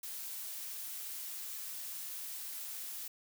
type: noise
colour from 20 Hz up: blue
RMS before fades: -43 dBFS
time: 0.03-3.08 s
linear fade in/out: 5 ms
effects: none